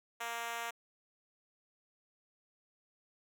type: tone with high-pass filter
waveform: 5% pulse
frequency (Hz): 233.1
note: A#3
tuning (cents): 0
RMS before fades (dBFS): -40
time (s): 0.2-0.71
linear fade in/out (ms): 10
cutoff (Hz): 690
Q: 1.4
effects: none